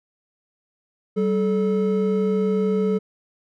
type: tone pair together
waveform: triangle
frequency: 193 / 433.3 Hz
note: G3 / A4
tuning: -27 / -27 cents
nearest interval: octave + major second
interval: 1400 cents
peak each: -19 dBFS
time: 1.16-2.99 s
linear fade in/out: 20 ms
effects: none